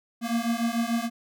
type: beating tone pair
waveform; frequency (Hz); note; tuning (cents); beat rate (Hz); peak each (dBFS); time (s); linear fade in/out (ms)
square; 229.5 / 236.3; A#3 / A#3; -27 / +24; 6.8; -28; 0.21-1.1; 50
effects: none